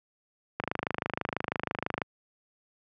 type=click train; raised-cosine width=0.5 ms; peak=-13 dBFS; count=38; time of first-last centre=0.6-2.018 s; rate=26.1 Hz; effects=high-pass 100 Hz 12 dB/octave